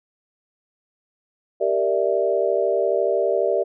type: chord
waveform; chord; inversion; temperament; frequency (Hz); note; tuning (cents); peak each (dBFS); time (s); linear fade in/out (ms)
sine; E half-diminished seventh; first; equal; 392 / 466.2 / 587.3 / 659.3; G4 / Bb4 / D5 / E5; 0 / 0 / 0 / 0; -23 / -24 / -22 / -24; 1.6-3.64; 20
effects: none